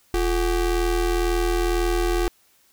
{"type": "ring-modulated tone", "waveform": "square", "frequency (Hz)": 196, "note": "G3", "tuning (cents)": 0, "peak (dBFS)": -17, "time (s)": [0.14, 2.28], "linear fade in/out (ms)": 0, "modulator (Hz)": 155, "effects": ["white hiss -60 dBFS RMS until 2.72 s"]}